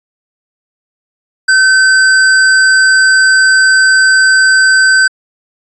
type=tone with sample-and-hold; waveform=sine; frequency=1532 Hz; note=G6; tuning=40 cents flat; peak=-4 dBFS; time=1.48-5.08 s; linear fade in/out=10 ms; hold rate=6300 Hz; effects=resampled to 22050 Hz